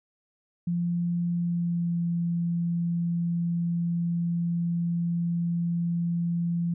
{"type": "tone with pitch glide", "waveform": "sine", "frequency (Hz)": [172.9, 170.82], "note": ["F3", "F3"], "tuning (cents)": [-17, -38], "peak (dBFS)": -24, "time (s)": [0.67, 6.74], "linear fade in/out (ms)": 5, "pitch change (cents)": -21, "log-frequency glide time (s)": [1.32, 2.03], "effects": []}